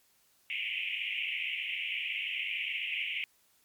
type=band-pass noise; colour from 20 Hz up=white; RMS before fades=-35 dBFS; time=0.5-3.24 s; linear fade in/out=0 ms; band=2100 to 3000 Hz; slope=96 dB/octave; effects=white hiss -68 dBFS RMS until 3.64 s + MP3 96 kbps